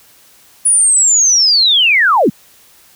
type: linear sweep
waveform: sine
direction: down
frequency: 9900 to 148 Hz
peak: -7 dBFS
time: 0.65-2.3 s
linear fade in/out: 10 ms
effects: white hiss -46 dBFS RMS until 2.95 s